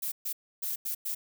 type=noise bursts at uneven times; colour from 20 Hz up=violet; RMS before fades=-33 dBFS; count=5; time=0.02-0.12 / 0.25-0.33 / 0.62-0.76 / 0.85-0.95 / 1.05-1.15 s; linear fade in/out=10 ms; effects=none